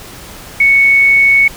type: tone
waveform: sine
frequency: 2217 Hz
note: C#7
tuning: in tune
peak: -5 dBFS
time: 0.6-1.48 s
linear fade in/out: 5 ms
effects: pink hiss -32 dBFS RMS until 1.56 s

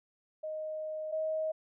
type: tone pair in turn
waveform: sine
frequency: 622.3 / 629.9 Hz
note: D#5 / D#5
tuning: 0 / +21 cents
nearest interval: unison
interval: 21 cents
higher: second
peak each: -35 / -30 dBFS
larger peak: second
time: 0.43-1.12 / 1.12-1.52 s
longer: first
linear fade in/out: 10 ms
effects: none

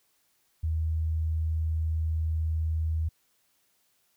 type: tone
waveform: sine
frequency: 79.8 Hz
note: D#2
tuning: 44 cents sharp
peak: -25 dBFS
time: 0.63-3.09 s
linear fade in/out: 10 ms
effects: white hiss -70 dBFS RMS until 4.16 s

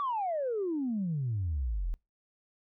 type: exponential sweep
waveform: sine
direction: down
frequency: 1174.7 to 37.6 Hz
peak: -28 dBFS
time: 0-1.94 s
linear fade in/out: 0 ms
effects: noise-tail reverb RT60 0.2 s tail -25 dB re dry + tanh soft clip ceiling -25 dBFS

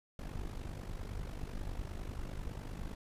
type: noise with amplitude modulation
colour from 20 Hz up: brown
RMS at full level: -38 dBFS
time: 0.19-2.95 s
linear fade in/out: 2 ms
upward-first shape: sine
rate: 50 Hz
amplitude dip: 75%
effects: resampled to 32000 Hz

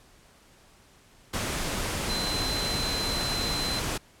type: tone in noise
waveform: sine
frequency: 4067 Hz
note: C8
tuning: 50 cents flat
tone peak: -30 dBFS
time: 2.09-3.8 s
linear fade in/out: 10 ms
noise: pink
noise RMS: -30 dBFS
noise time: 1.33-3.98 s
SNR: -3 dB
effects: pink hiss -57 dBFS RMS until 4.2 s + low-pass 11000 Hz 12 dB/octave

